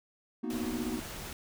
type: chord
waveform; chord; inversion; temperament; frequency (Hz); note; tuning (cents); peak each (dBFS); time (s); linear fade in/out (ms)
triangle; B major seventh; third; equal with one note detuned; 231.3 / 246.9 / 311.1 / 370; A#3 / B3 / D#4 / F#4; -13 / 0 / 0 / 0; -35 / -35 / -36 / -39; 0.43-1; 10
type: noise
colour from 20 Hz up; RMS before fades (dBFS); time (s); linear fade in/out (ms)
pink; -42; 0.5-1.33; 2
effects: none